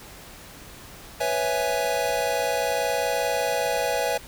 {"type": "chord", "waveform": "square", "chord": "C# minor seventh", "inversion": "third", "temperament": "equal", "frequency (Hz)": [493.9, 554.4, 659.3, 830.6], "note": ["B4", "C#5", "E5", "G#5"], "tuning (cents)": [0, 0, 0, 0], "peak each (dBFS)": -29, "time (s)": [1.2, 4.18], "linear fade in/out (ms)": 10, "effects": ["pink hiss -44 dBFS RMS until 4.27 s"]}